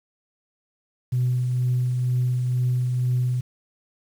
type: tone with tremolo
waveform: sine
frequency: 125 Hz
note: B2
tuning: 21 cents sharp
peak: -17 dBFS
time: 1.12-3.41 s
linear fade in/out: 10 ms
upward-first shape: triangle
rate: 2.1 Hz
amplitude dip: 35%
effects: tanh soft clip ceiling -15 dBFS + 8-bit